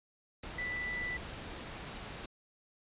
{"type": "tone in noise", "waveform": "sine", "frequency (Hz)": 1979, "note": "B6", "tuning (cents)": 3, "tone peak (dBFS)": -35, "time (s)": [0.58, 1.17], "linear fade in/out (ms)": 5, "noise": "pink", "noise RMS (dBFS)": -44, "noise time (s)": [0.43, 2.26], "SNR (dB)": 6, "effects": ["resampled to 8000 Hz"]}